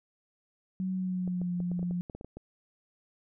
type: tone with pitch glide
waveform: sine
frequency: 187 to 176.5 Hz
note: F#3 to F3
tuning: +19 to +19 cents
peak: -29 dBFS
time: 0.8-2.01 s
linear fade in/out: 0 ms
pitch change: -100 cents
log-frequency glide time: 0.94-1.53 s
type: clicks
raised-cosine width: 2 ms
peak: -29 dBFS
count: 12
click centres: 1.277 / 1.416 / 1.603 / 1.716 / 1.793 / 1.829 / 1.91 / 2.098 / 2.15 / 2.211 / 2.246 / 2.37 s
effects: none